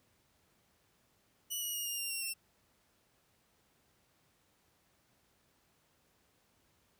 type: tone with pitch steps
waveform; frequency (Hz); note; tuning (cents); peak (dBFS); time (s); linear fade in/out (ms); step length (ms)
10% pulse; 2948 / 2906 / 2864 / 2823 / 2783 / 2743 / 2703; F#7 / F#7 / F7 / F7 / F7 / F7 / E7; -7 / -32 / +43 / +18 / -7 / -32 / +43; -28; 1.5-2.34; 20; 120
effects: pink hiss -72 dBFS RMS until 6.99 s + high-pass 60 Hz 12 dB/octave